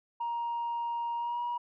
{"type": "tone with pitch glide", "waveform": "sine", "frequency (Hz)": [940, 959.2], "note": ["A#5", "A#5"], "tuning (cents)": [14, 49], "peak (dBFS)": -29, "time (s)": [0.2, 1.58], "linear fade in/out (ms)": 10, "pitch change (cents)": 35, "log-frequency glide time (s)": [1.16, 1.41], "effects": ["tanh soft clip ceiling -28 dBFS"]}